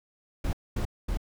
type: noise bursts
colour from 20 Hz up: brown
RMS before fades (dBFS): -28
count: 3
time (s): 0.44-1.173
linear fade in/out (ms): 5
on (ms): 91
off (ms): 230
effects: none